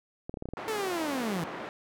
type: clicks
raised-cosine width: 2 ms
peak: -23 dBFS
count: 7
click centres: 0.295 / 0.341 / 0.372 / 0.424 / 0.456 / 0.488 / 0.536 s
type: band-pass noise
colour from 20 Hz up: pink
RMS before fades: -39 dBFS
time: 0.57-1.69 s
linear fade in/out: 0 ms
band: 290 to 1800 Hz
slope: 12 dB/octave
type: linear sweep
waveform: sawtooth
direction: down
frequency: 450 to 155.56 Hz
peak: -26 dBFS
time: 0.68-1.44 s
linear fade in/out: 0 ms
effects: none